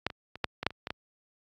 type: clicks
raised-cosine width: 0.3 ms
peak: -11 / -23 / -25 / -10 / -17 / -8 / -27 / -18 / -16 dBFS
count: 9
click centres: 0.066 / 0.102 / 0.356 / 0.443 / 0.63 / 0.666 / 0.706 / 0.871 / 0.905 s
effects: high-pass 60 Hz 12 dB/octave + Opus 48 kbps